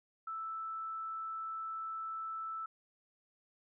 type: tone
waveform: sine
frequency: 1318.5 Hz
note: E6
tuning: in tune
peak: -38 dBFS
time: 0.27-2.66 s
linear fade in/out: 5 ms
effects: none